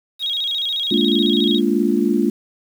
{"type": "tone with vibrato", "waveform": "sine", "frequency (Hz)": 3520, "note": "A7", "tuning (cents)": 0, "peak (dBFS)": -19, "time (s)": [0.19, 1.61], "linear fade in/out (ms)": 50, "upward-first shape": "square", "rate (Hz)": 14, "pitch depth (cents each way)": 120}
{"type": "chord", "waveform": "sine", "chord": "Bb dominant seventh", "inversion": "third", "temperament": "just", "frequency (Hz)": [209.8, 233.1, 291.4, 349.6], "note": ["Ab3", "Bb3", "D4", "F4"], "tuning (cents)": [18, 0, -13, 2], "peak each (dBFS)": -20, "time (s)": [0.91, 2.3], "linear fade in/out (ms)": 5}
{"effects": ["7-bit"]}